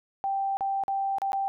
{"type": "tone with dropouts", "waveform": "sine", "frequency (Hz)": 784, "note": "G5", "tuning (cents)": 0, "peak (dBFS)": -25, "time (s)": [0.24, 1.48], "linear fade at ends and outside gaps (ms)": 0, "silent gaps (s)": [[0.57, 0.608], [0.837, 0.881], [1.184, 1.218], [1.32, 1.331]], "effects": []}